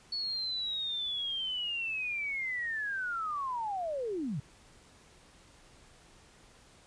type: linear sweep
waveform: sine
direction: down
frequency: 4429 to 120 Hz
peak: -32 dBFS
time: 0.12-4.4 s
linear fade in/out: 5 ms
effects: pink hiss -59 dBFS RMS until 6.86 s + resampled to 22050 Hz